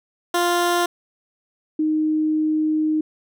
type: tone pair in turn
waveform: 15% pulse / sine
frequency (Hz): 349.2 / 310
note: F4 / D#4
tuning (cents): 0 / -6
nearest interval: major second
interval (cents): 206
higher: first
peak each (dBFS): -11 / -17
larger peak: first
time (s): 0.34-0.86 / 1.79-3.01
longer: second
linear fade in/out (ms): 5
effects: none